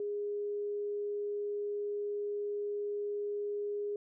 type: tone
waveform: sine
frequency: 411.5 Hz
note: G#4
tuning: 16 cents flat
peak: -33 dBFS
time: 0-3.96 s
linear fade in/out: 2 ms
effects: none